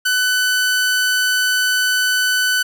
sawtooth tone, 1500 Hz, F#6, 23 cents sharp, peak -11 dBFS, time 0.05-2.63 s, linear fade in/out 10 ms, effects none

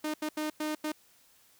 sawtooth tone bursts at uneven times, 306.2 Hz, D#4, 28 cents flat, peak -27 dBFS, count 5, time 0.04-0.14 / 0.22-0.29 / 0.37-0.5 / 0.6-0.75 / 0.84-0.92 s, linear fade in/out 5 ms, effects white hiss -63 dBFS RMS until 1.59 s

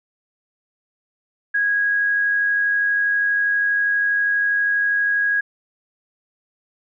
sine tone with amplitude modulation, 1650 Hz, G#6, 12 cents flat, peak -15 dBFS, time 1.54-5.41 s, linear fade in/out 10 ms, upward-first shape sine, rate 92.4 Hz, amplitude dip 25%, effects none

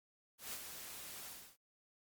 white noise with ADSR envelope, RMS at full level -43 dBFS, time 0.38-1.57 s, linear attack 150 ms, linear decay 50 ms, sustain -6 dB, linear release 300 ms, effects Opus 48 kbps

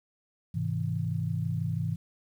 sine chord, Ab augmented, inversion none, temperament just, 103.83 / 129.78 / 162.23 Hz, Ab2 / C3 / E3, 0 / -14 / -27 cents, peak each -32 / -33 / -31 dBFS, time 0.54-1.96 s, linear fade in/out 10 ms, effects 10-bit

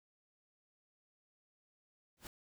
pink noise with exponential growth, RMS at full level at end -43 dBFS, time 2.17-2.27 s, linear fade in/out 1 ms, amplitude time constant 21 ms, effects none

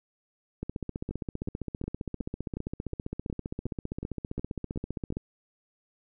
two click trains, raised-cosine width 3 ms, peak -22 / -20 dBFS, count 12 / 70, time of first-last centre 1.11-5.125 / 0.63-5.169 s, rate 2.74 / 15.2 Hz, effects none

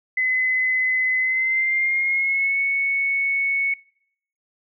sine tone with pitch glide, 2029 to 2213 Hz, B6 to C#7, +46 to -3 cents, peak -18 dBFS, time 0.17-3.74 s, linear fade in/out 5 ms, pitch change +151 cents, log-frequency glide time 1.18-2.59 s, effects noise-tail reverb RT60 0.7 s tail -24 dB re dry

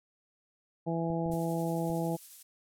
harmonic tone, 166.2 Hz, E3, 15 cents sharp, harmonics 1 / 2 / 3 / 4 / 5, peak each -32 / -35 / -37 / -38 / -39 dBFS, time 0.86-2.17 s, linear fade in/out 20 ms
clicks, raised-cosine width 5 ms, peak -34 dBFS, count 5, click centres 1.103 / 1.26 / 1.299 / 1.336 / 1.9 s
violet noise with tremolo, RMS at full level -44 dBFS, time 1.31-2.43 s, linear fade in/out 10 ms, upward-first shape triangle, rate 11 Hz, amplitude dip 35%
effects low-pass 12000 Hz 12 dB/octave

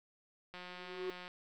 click train, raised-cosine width 0.3 ms, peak -32 dBFS, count 134, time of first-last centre 0.54-1.279 s, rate 180 Hz
triangle tone with exponential growth, 370 Hz, F#4, in tune, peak -32 dBFS, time 0.59-1.1 s, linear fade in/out 0 ms, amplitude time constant 110 ms
effects none

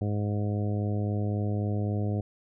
harmonic tone, 103.7 Hz, G#2, 2 cents flat, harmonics 1 / 2 / 3 / 4 / 5 / 6 / 7, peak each -27 / -33 / -37 / -39 / -41 / -43 / -44 dBFS, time 0.01-2.21 s, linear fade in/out 5 ms, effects none

